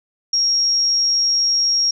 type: tone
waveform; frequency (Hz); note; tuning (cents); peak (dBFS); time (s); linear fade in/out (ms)
sine; 5588; F8; 0; -14; 0.33-1.91; 5
effects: none